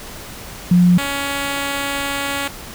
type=tone pair in turn; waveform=sine / 5% pulse; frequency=177.7 / 280 Hz; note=F3 / C#4; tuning=+30 / +18 cents; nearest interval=minor sixth; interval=788 cents; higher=second; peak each=-8 / -9 dBFS; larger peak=first; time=0.71-0.98 / 0.98-2.48 s; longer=second; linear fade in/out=5 ms; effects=pink hiss -34 dBFS RMS until 2.74 s